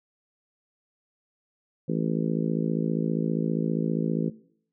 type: harmonic tone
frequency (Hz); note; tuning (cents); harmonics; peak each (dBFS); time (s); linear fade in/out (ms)
55; A1; 0; 3 / 4 / 5 / 6 / 7 / 8 / 9; -28 / -30 / -32 / -34 / -35 / -36 / -37; 1.88-4.3; 10
effects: noise-tail reverb RT60 0.6 s tail -19 dB re dry